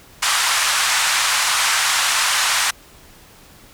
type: band-pass noise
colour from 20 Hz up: pink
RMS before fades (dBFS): -18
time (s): 0.22-2.71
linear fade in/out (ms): 10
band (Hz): 980 to 10000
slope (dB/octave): 24
effects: pink hiss -46 dBFS RMS until 3.73 s